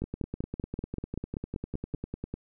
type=two click trains; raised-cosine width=3 ms; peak=-20 / -21 dBFS; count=11 / 24; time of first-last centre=0.02-1.947 / 0.04-2.34 s; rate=5.19 / 10 Hz; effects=none